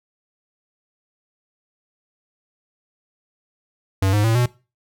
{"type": "tone with pitch steps", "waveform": "square", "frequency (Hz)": [96.1, 104.19, 112.97, 122.49], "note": ["G2", "G#2", "A2", "B2"], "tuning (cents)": [-34, 6, 46, -14], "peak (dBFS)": -16, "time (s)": [4.02, 4.46], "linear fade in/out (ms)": 5, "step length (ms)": 110, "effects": ["noise-tail reverb RT60 0.3 s tail -20 dB re dry"]}